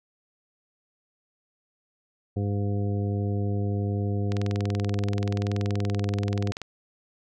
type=harmonic tone; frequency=101.3 Hz; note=G#2; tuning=43 cents flat; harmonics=1 / 2 / 3 / 4 / 5 / 7; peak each=-25 / -32 / -36 / -36 / -39 / -43 dBFS; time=2.36-6.52 s; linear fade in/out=10 ms
type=click train; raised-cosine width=0.2 ms; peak=-17 dBFS; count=49; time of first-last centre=4.32-6.617 s; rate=20.9 Hz
effects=none